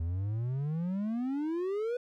triangle exponential sweep, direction up, 79.8 to 498.2 Hz, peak -28 dBFS, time 0-1.97 s, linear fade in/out 5 ms, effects none

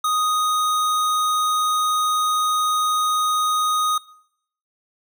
square tone, 1244.5 Hz, D#6, in tune, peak -19 dBFS, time 0.04-3.98 s, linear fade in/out 5 ms, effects noise-tail reverb RT60 0.7 s tail -20 dB re dry

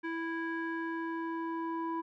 square tone with low-pass filter sweep, 329.6 Hz, E4, in tune, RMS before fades -36 dBFS, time 0.03-2.02 s, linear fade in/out 20 ms, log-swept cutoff 1900 to 1100 Hz, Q 3.9, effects none

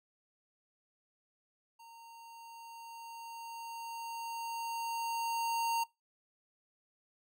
square tone with level ramp, 923 Hz, A#5, 17 cents flat, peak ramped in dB -54 to -31 dBFS, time 1.79-5.84 s, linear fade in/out 10 ms, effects noise-tail reverb RT60 0.2 s tail -21 dB re dry

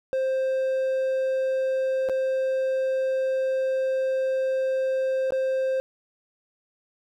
triangle tone with dropouts, 526 Hz, C5, 9 cents sharp, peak -20 dBFS, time 0.13-5.8 s, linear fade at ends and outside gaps 0 ms, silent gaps 2.088-2.096 / 5.306-5.322 s, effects none

